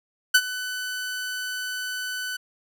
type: tone with ADSR envelope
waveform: sawtooth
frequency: 1500 Hz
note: F#6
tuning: 23 cents sharp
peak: -8 dBFS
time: 0.34-2.37 s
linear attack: 10 ms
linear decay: 55 ms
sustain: -17 dB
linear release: 10 ms
effects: none